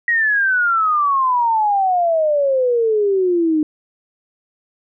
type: exponential sweep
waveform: sine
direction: down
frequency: 1910 to 301.4 Hz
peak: -13 dBFS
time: 0.08-3.63 s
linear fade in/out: 2 ms
effects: none